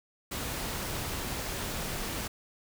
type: noise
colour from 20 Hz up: pink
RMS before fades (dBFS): -35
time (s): 0.31-2.28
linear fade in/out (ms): 10
effects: none